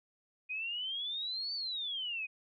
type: exponential two-way sweep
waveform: sine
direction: up then down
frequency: 2471 to 4591 to 2471 Hz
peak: -35 dBFS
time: 0.49-2.27 s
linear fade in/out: 20 ms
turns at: 1.54 s
effects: none